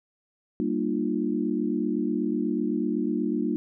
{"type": "chord", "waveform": "sine", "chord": "G minor seventh", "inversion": "none", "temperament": "equal with one note detuned", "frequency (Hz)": [196, 233.1, 301.1, 349.2], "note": ["G3", "Bb3", "D4", "F4"], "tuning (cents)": [0, 0, 43, 0], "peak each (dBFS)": [-31, -28, -28, -31], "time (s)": [0.6, 3.56], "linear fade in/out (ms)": 0, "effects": []}